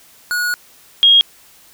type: tone pair in turn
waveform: square / sine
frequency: 1454 / 3264 Hz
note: F#6 / G#7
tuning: -31 / -31 cents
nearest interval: octave + major second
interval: 1400 cents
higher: second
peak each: -17 / -6 dBFS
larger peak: second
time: 0.31-0.54 / 1.03-1.21 s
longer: first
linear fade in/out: 0 ms
effects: white hiss -47 dBFS RMS until 1.73 s